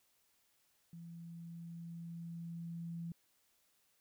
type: tone with level ramp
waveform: sine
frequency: 168.4 Hz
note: E3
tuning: 37 cents sharp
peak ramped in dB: -48 to -40 dBFS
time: 0.93-3.12 s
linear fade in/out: 2 ms
effects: white hiss -75 dBFS RMS until 4 s